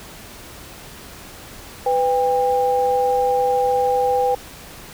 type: tone pair together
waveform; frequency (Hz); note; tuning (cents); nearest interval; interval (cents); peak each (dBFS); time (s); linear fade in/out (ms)
sine; 499.4 / 800; B4 / G5; +19 / +35; minor sixth; 816; -18; 1.86-4.35; 5
effects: pink hiss -39 dBFS RMS until 4.93 s